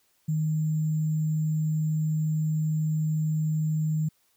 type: tone with sample-and-hold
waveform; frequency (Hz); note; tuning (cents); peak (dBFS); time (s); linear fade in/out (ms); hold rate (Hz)
sine; 155.56; D#3; 0; -23; 0.28-4.09; 10; 7350
effects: white hiss -68 dBFS RMS until 4.36 s